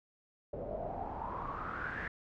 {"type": "noise with low-pass filter sweep", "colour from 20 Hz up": "pink", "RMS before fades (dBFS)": -40, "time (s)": [0.53, 2.08], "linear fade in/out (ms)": 5, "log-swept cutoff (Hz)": [530, 1800], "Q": 7.1, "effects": []}